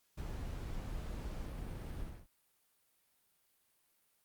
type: noise with ADSR envelope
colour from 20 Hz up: brown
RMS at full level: -40 dBFS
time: 0.17-2.27 s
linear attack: 15 ms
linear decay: 41 ms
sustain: -2 dB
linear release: 260 ms
effects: white hiss -75 dBFS RMS until 4.24 s + Opus 48 kbps